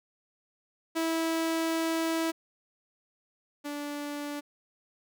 sawtooth tone pair in turn, 326.5 / 290.9 Hz, E4 / D4, -17 / -16 cents, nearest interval major second, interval 199 cents, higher first, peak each -23 / -30 dBFS, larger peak first, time 0.95-2.32 / 3.64-4.41 s, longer first, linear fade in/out 20 ms, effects none

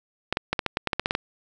clicks, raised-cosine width 0.3 ms, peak -7 dBFS, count 12, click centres 0.326 / 0.371 / 0.53 / 0.592 / 0.663 / 0.771 / 0.873 / 0.932 / 0.996 / 1.059 / 1.109 / 1.151 s, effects none

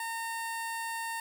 15% pulse tone with notch filter, 914 Hz, A#5, 34 cents flat, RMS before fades -36 dBFS, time 0-1.2 s, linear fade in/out 2 ms, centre 3300 Hz, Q 1.4, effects none

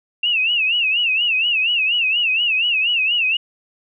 sine tone with vibrato, 2714 Hz, E7, 50 cents sharp, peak -15 dBFS, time 0.23-3.37 s, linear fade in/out 5 ms, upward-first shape sine, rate 4.2 Hz, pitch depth 140 cents each way, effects none

